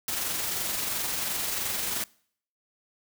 white noise with amplitude modulation, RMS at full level -29 dBFS, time 0.08-2.04 s, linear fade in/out 2 ms, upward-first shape sine, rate 22.9 Hz, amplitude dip 30%, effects noise-tail reverb RT60 0.6 s tail -24 dB re dry

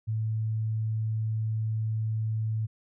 sine tone, 110 Hz, A2, in tune, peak -26 dBFS, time 0.07-2.67 s, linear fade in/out 20 ms, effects none

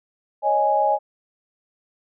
sine chord, C# suspended second, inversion none, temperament equal, 554.4 / 622.3 / 830.6 Hz, C#5 / D#5 / G#5, 0 / 0 / 0 cents, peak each -24 / -22 / -18 dBFS, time 0.42-0.99 s, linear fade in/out 50 ms, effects none

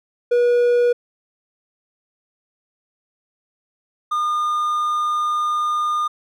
triangle tone pair in turn, 483.4 / 1214.8 Hz, B4 / D#6, -37 / -42 cents, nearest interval octave + major third, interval 1595 cents, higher second, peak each -11 / -16 dBFS, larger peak first, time 0.31-0.93 / 4.11-6.08 s, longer second, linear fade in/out 10 ms, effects none

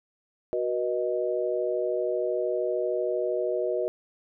sine chord, B major, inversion second, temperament equal with one note detuned, 370 / 482.9 / 622.3 Hz, F#4 / B4 / D#5, 0 / -39 / 0 cents, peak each -29 dBFS, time 0.53-3.88 s, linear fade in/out 0 ms, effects none

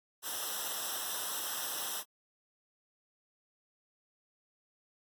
white noise with comb filter, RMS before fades -37 dBFS, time 0.22-2.04 s, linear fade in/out 50 ms, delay 0.44 ms, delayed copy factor -0.95, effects AAC 64 kbps

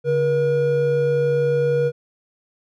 triangle tone pair together, 142.7 / 479 Hz, D3 / A#4, -49 / +47 cents, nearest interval octave + major sixth, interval 2096 cents, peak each -21 / -15 dBFS, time 0.04-1.92 s, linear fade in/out 50 ms, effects none

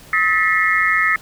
sine tone cluster, 1281 / 1771 / 1945 / 2138 Hz, E6 / A6 / B6 / C7, -50 / +11 / -27 / +37 cents, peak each -19 dBFS, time 0.13-1.16 s, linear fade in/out 2 ms, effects pink hiss -43 dBFS RMS until 1.21 s

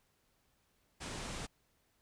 pink low-pass noise, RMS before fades -43 dBFS, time 1-1.47 s, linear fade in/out 20 ms, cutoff 9500 Hz, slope 48 dB/octave, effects pink hiss -75 dBFS RMS until 2.01 s

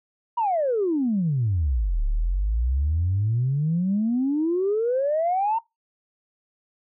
sine exponential two-way sweep, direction down then up, 981 to 34.67 to 927 Hz, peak -19 dBFS, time 0.37-5.59 s, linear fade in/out 10 ms, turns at 2.04 s, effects noise-tail reverb RT60 0.2 s tail -22 dB re dry + tanh soft clip ceiling -15 dBFS

